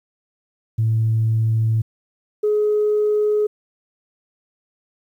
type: tone pair in turn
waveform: sine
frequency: 111.6 / 421.3 Hz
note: A2 / G#4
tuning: +25 / +25 cents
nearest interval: octave + major seventh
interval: 2300 cents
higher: second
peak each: -14 dBFS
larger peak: neither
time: 0.78-1.82 / 2.43-3.47 s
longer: neither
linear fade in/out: 10 ms
effects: tanh soft clip ceiling -11 dBFS + 9-bit